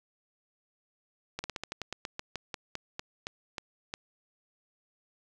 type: slowing click train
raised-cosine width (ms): 0.2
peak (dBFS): -18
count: 17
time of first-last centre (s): 1.39-3.939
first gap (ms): 50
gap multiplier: 1.14
effects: none